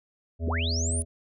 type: harmonic tone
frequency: 82.41 Hz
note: E2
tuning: in tune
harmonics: 1 / 3 / 5 / 7 / 8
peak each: -26 / -36 / -40 / -43 / -44 dBFS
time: 0.39-1.05 s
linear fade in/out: 50 ms
type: linear sweep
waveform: sine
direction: up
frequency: 133.7 to 9956 Hz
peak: -29 dBFS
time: 0.47-1.02 s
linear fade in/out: 0 ms
effects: none